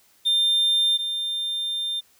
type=tone pair in turn; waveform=triangle; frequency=3600 / 3600 Hz; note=A7 / A7; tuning=+39 / +39 cents; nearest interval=unison; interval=0 cents; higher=neither; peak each=-16 / -23 dBFS; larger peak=first; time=0.25-0.98 / 0.98-2.01 s; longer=second; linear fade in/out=20 ms; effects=white hiss -59 dBFS RMS until 2.19 s